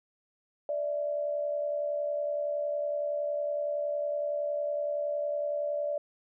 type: tone pair together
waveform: sine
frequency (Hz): 585.2 / 656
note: D5 / E5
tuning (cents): -6 / -9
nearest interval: major second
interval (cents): 197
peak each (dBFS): -29 / -37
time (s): 0.69-5.98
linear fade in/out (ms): 2
effects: none